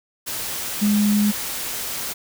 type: tone in noise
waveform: sine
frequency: 207.7 Hz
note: G#3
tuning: in tune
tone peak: -15 dBFS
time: 0.81-1.32 s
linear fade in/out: 20 ms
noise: white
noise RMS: -28 dBFS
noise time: 0.26-2.14 s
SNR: +10 dB
effects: none